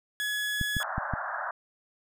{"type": "tone", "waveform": "30% pulse", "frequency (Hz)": 1690, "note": "G#6", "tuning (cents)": 30, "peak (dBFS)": -26, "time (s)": [0.2, 0.83], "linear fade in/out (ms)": 0}
{"type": "clicks", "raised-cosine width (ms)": 5, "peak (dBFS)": -18, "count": 4, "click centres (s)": [0.613, 0.767, 0.981, 1.137]}
{"type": "band-pass noise", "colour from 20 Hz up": "white", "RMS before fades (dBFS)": -34, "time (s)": [0.8, 1.51], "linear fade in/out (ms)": 2, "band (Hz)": [590, 1700], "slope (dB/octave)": 96}
{"effects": []}